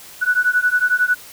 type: beating tone pair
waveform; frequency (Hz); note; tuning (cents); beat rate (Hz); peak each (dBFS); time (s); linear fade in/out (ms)
sine; 1474 / 1485; F#6 / F#6; -7 / +6; 11; -17; 0.21-1.15; 20
effects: white hiss -40 dBFS RMS until 1.32 s